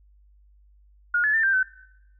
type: tone with pitch steps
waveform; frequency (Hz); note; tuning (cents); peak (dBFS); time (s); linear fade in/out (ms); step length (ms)
sine; 1433 / 1715 / 1790 / 1577 / 1521; F6 / A6 / A6 / G6 / F#6; +44 / -45 / +29 / +10 / +47; -18; 1.14-1.63; 5; 98
effects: noise-tail reverb RT60 0.9 s tail -21 dB re dry + added 50 Hz sine -53 dBFS peak until 2.19 s